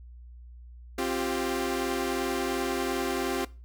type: chord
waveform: sawtooth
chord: C suspended fourth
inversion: none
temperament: equal with one note detuned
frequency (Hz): 264.7 / 349.2 / 392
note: C4 / F4 / G4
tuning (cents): +20 / 0 / 0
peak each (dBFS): -28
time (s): 0.98-3.45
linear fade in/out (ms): 5
effects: noise-tail reverb RT60 0.3 s tail -19 dB re dry + added 60 Hz sine -44 dBFS peak until 3.64 s